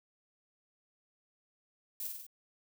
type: noise with echo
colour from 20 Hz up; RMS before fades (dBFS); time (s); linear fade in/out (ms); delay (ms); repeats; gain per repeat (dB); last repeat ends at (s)
violet; -39; 2-2.07; 2; 49; 4; -3; 2.266
effects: none